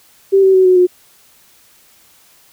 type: tone with pitch steps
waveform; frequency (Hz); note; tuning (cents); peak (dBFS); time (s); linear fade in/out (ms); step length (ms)
sine; 390 / 382.4 / 375 / 367.7 / 360.5; G4 / G4 / F#4 / F#4 / F#4; -9 / -43 / +23 / -11 / -45; -6; 0.32-0.87; 20; 110
effects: white hiss -49 dBFS RMS until 2.52 s